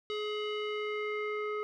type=tone with low-pass filter sweep; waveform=square; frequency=422.1 Hz; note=G#4; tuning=28 cents sharp; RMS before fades=-35 dBFS; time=0.1-1.63 s; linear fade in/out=0 ms; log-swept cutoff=3600 to 1700 Hz; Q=3; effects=none